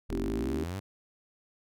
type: exponential sweep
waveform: sawtooth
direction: up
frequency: 39 to 101.5 Hz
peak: -30 dBFS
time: 0.09-0.8 s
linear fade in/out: 10 ms
type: chord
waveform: sine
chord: A# diminished seventh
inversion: none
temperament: equal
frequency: 233.1 / 277.2 / 329.6 / 392 Hz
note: A#3 / C#4 / E4 / G4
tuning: 0 / 0 / 0 / 0 cents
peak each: -36 dBFS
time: 0.11-0.64 s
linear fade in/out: 5 ms
effects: none